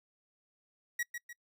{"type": "tone with echo", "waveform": "45% pulse", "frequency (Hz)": 1913, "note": "A#6", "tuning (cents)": 44, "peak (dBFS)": -31, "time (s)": [0.99, 1.03], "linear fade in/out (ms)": 5, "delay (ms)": 150, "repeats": 2, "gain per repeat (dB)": -7, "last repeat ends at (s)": 1.33, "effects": ["noise-tail reverb RT60 0.1 s tail -25 dB re dry"]}